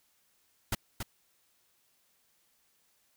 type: noise with echo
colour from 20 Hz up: pink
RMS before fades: -30 dBFS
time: 0.72-0.75 s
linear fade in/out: 5 ms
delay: 280 ms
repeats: 1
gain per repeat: -6 dB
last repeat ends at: 1.03 s
effects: white hiss -71 dBFS RMS until 3.16 s